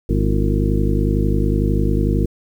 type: harmonic tone with a mistuned harmonic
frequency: 51 Hz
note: G#1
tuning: 31 cents flat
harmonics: 1 / 2 / 3 / 4 / 5 / 6 / 7 / 9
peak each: -18 / -21 / -23 / -24 / -25 / -26 / -26 / -28 dBFS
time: 0.09-2.26 s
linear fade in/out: 5 ms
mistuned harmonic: 6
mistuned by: +97 cents
effects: 8-bit